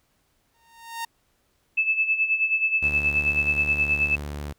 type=tone with exponential growth; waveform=sawtooth; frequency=922 Hz; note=A#5; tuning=19 cents flat; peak=-23 dBFS; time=0.54-1.05 s; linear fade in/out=5 ms; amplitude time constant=110 ms
type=tone with tremolo; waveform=sine; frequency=2619 Hz; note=E7; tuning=12 cents flat; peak=-17 dBFS; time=1.77-4.16 s; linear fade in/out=10 ms; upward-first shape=sine; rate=9.4 Hz; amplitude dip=70%
type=tone; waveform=sawtooth; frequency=73.1 Hz; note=D2; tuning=7 cents flat; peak=-27 dBFS; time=2.82-4.53 s; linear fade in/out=10 ms
effects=pink hiss -68 dBFS RMS until 4.58 s